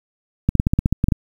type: clicks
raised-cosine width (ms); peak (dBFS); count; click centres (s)
5; -3; 11; 0.49 / 0.553 / 0.599 / 0.669 / 0.735 / 0.79 / 0.859 / 0.926 / 1.041 / 1.085 / 1.122
effects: 7-bit